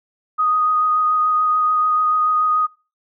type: tone with vibrato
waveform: sine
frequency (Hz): 1244.5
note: D#6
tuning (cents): 0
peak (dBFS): -14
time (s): 0.38-2.67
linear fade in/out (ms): 20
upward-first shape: sine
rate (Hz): 6.9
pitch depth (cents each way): 12
effects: noise-tail reverb RT60 0.3 s tail -23 dB re dry